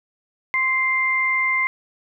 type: tone pair together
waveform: sine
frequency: 1046.5 / 2093 Hz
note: C6 / C7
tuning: 0 / 0 cents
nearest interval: octave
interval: 1200 cents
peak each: -25 / -18 dBFS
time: 0.54-1.67 s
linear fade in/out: 0 ms
effects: none